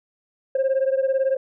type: beating tone pair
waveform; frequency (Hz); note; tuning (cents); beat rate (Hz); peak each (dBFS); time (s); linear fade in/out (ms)
sine; 528 / 546; C5 / C#5; +16 / -26; 18; -18 / -21; 0.55-1.37; 5
effects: tanh soft clip ceiling -15 dBFS